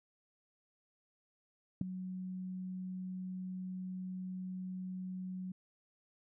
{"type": "tone with ADSR envelope", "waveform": "sine", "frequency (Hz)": 185, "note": "F#3", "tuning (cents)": 0, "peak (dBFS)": -23, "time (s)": [1.81, 5.52], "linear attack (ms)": 4, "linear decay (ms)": 5, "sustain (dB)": -16, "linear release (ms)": 5, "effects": ["tanh soft clip ceiling -24 dBFS"]}